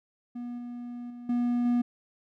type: tone with level steps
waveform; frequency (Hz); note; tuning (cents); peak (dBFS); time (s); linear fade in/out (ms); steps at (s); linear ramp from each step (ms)
triangle; 241.8; B3; -36; -32 / -34 / -38 / -22 / -20; 0.35-1.82; 10; 0.58 / 1.1 / 1.29 / 1.65; 5
effects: none